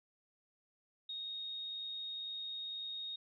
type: tone with amplitude modulation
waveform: sine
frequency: 3729 Hz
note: A#7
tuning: in tune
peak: -39 dBFS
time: 1.09-3.16 s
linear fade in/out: 5 ms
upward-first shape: sine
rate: 102 Hz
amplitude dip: 25%
effects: none